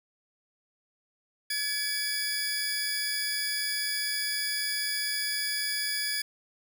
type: tone cluster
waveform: sawtooth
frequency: 1700 / 2285 / 4904 Hz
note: G#6 / D7 / D#8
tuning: +40 / -48 / -26 cents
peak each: -30 / -33 / -28 dBFS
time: 1.5-6.22 s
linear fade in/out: 5 ms
effects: none